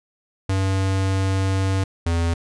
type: tone pair in turn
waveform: square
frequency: 96 / 84.19 Hz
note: G2 / E2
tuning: -36 / +37 cents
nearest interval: major second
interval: 227 cents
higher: first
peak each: -19 dBFS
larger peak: neither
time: 0.49-1.84 / 2.06-2.34 s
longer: first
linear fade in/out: 5 ms
effects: resampled to 22050 Hz